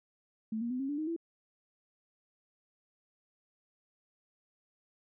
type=tone with pitch steps; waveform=sine; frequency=220 / 235.8 / 252.7 / 270.9 / 290.3 / 311.1 / 333.5 Hz; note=A3 / A#3 / B3 / C#4 / D4 / D#4 / E4; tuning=0 / +20 / +40 / -40 / -20 / 0 / +20 cents; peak=-32 dBFS; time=0.52-1.164 s; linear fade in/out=5 ms; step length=92 ms; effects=none